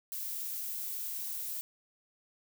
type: noise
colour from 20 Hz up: violet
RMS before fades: -38 dBFS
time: 0.12-1.61 s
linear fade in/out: 0 ms
effects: none